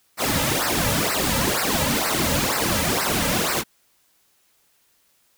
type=noise with flanger; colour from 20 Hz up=pink; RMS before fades=-22 dBFS; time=0.17-3.64 s; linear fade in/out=50 ms; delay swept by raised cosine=0.29 to 2.79 ms; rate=2.1 Hz; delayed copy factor=-1; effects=white hiss -63 dBFS RMS until 5.37 s